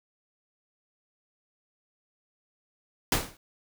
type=noise with exponential decay; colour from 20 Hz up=pink; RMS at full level=-20 dBFS; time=3.12-3.37 s; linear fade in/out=2 ms; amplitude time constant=54 ms; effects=none